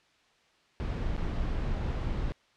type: noise with dropouts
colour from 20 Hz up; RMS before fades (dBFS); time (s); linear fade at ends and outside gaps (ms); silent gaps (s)
brown; -31; 0.8-2.32; 0; 1.165-1.178
effects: white hiss -65 dBFS RMS until 2.56 s + low-pass 4000 Hz 12 dB/octave